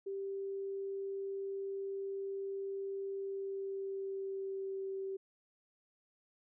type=tone with pitch glide; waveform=sine; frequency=392 to 386.6 Hz; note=G4 to G4; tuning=0 to -24 cents; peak=-37 dBFS; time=0.06-5.17 s; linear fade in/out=10 ms; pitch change=-24 cents; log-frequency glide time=3.17-4.91 s; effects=none